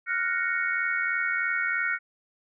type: chord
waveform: sine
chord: Gb major seventh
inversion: third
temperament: equal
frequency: 1396.9 / 1480 / 1864.7 / 2217 Hz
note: F6 / Gb6 / Bb6 / Db7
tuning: 0 / 0 / 0 / 0 cents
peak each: -30 dBFS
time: 0.06-1.99 s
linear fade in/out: 50 ms
effects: none